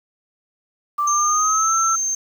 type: tone with pitch glide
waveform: sine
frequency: 1174.7 to 1333.9 Hz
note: D6 to E6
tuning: 0 to +20 cents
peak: -17 dBFS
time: 0.98-1.96 s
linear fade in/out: 10 ms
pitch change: +220 cents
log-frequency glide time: 1.09-1.75 s
type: tone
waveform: sine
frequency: 6330 Hz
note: G8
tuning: 16 cents sharp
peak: -19 dBFS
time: 1.07-2.15 s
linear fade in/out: 5 ms
effects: 7-bit